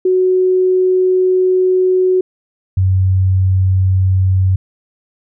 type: tone pair in turn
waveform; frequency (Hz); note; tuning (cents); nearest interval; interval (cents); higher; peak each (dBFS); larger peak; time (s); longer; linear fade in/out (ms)
sine; 370 / 94.12; F#4 / F#2; 0 / +30; 2 octaves; 2370; first; -9; neither; 0.05-2.21 / 2.77-4.56; first; 5
effects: none